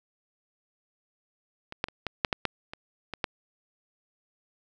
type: clicks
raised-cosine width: 0.3 ms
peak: -22 / -10 / -24 / -14 / -6 / -9 / -9 / -22 / -18 / -10 dBFS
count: 10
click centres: 1.724 / 1.841 / 1.885 / 2.067 / 2.248 / 2.328 / 2.453 / 2.735 / 3.137 / 3.242 s
effects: none